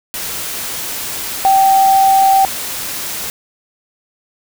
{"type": "tone in noise", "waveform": "sine", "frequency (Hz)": 776, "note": "G5", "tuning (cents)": -18, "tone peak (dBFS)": -7, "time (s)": [1.45, 2.45], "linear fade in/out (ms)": 0, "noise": "white", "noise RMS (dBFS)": -23, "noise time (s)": [0.14, 3.3], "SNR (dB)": 13, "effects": []}